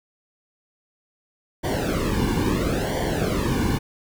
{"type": "noise with flanger", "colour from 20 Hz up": "brown", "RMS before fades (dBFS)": -23, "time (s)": [1.63, 3.79], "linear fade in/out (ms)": 20, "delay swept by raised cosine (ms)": [0.76, 1.58], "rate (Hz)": 0.74, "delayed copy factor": -1, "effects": []}